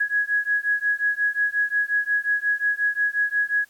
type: beating tone pair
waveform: sine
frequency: 1666 / 1671.6 Hz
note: G#6 / G#6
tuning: +5 / +11 cents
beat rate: 5.6 Hz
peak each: -23 dBFS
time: 0-3.65 s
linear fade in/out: 10 ms
effects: white hiss -58 dBFS RMS until 3.69 s + AAC 64 kbps